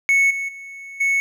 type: tone with level steps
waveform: triangle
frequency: 2208 Hz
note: C#7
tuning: 7 cents flat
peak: -11 / -21 / -32 / -14 dBFS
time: 0.09-1.2 s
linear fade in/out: 0 ms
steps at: 0.3 / 0.48 / 1 s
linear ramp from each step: 10 ms
effects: none